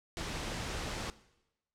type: noise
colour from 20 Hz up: pink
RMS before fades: -38 dBFS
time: 0.17-1.1 s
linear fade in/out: 0 ms
effects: noise-tail reverb RT60 0.9 s tail -18 dB re dry + low-pass 7000 Hz 12 dB/octave